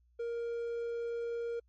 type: tone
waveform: triangle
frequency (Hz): 468.5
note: A#4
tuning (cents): +9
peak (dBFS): -32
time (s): 0.19-1.6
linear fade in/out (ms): 10
effects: added 60 Hz sine -65 dBFS peak until 1.68 s + MP3 32 kbps